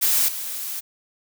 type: noise with level steps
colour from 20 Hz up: blue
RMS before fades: -19 / -30 dBFS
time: 0.01-0.81 s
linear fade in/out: 20 ms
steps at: 0.28 s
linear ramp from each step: 5 ms
effects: none